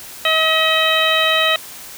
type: harmonic tone with a mistuned harmonic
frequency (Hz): 638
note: D#5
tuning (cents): +43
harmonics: 1 / 2 / 3 / 4 / 5 / 6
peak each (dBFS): -20 / -20 / -20 / -20 / -20 / -20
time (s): 0.25-1.56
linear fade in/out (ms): 2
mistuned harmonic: 5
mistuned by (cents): -52
effects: white hiss -35 dBFS RMS until 1.97 s